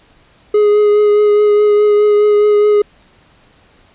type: tone with vibrato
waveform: triangle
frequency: 417.2 Hz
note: G#4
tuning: 8 cents sharp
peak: -5 dBFS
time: 0.54-2.82 s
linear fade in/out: 5 ms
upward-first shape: triangle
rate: 4.8 Hz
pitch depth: 17 cents each way
effects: pink hiss -49 dBFS RMS until 3.94 s + resampled to 8000 Hz

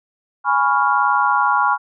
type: chord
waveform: sine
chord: C# dominant seventh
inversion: second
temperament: equal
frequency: 830.6 / 987.8 / 1108.7 / 1396.9 Hz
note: G#5 / B5 / C#6 / E#6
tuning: 0 / 0 / 0 / 0 cents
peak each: -19 dBFS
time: 0.44-1.78 s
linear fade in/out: 50 ms
effects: none

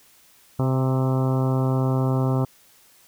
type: harmonic tone with a mistuned harmonic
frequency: 130.81 Hz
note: C3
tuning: in tune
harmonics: 1 / 2 / 3 / 4 / 5 / 6 / 7 / 8 / 9 / 10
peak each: -20 / -26 / -30 / -32 / -34 / -36 / -37 / -38 / -39 / -40 dBFS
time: 0.59-2.45 s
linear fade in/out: 5 ms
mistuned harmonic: 6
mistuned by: +16 cents
effects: white hiss -55 dBFS RMS until 3.07 s

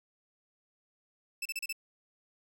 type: tone bursts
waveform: sawtooth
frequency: 2637 Hz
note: E7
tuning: in tune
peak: -30 dBFS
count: 5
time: 1.42-1.727 s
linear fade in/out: 5 ms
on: 35 ms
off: 33 ms
effects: none

